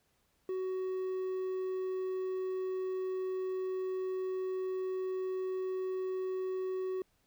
triangle tone with quantisation, 373.9 Hz, F#4, 18 cents sharp, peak -31 dBFS, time 0.49-7.02 s, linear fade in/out 2 ms, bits 10, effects pink hiss -74 dBFS RMS until 7.26 s

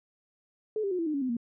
sine tone with pitch steps, 431.3 / 395.5 / 362.7 / 332.6 / 305 / 279.7 / 256.5 / 235.2 Hz, A4 / G4 / F#4 / E4 / D#4 / C#4 / C4 / A#3, -35 / +15 / -34 / +16 / -34 / +16 / -34 / +16 cents, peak -27 dBFS, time 0.76-1.368 s, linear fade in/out 2 ms, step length 76 ms, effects none

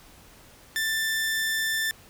sawtooth tone, 1774 Hz, A6, 14 cents sharp, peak -21 dBFS, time 0.76-1.91 s, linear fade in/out 0 ms, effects pink hiss -52 dBFS RMS until 2.09 s

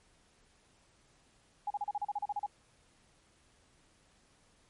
sine tone bursts, 823 Hz, G#5, 16 cents flat, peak -31 dBFS, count 12, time 1.67-2.463 s, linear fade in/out 5 ms, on 34 ms, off 35 ms, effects pink hiss -67 dBFS RMS until 4.69 s + MP3 48 kbps

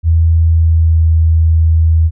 sine tone with pitch glide, 82 to 80.96 Hz, E2 to E2, -9 to -31 cents, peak -6 dBFS, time 0.03-2.11 s, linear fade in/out 50 ms, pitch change -22 cents, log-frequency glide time 0.43-1.05 s, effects none

